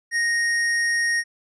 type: tone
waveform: square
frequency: 1864.7 Hz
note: A#6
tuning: in tune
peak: -20 dBFS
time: 0.11-1.24 s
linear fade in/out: 50 ms
effects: resampled to 22050 Hz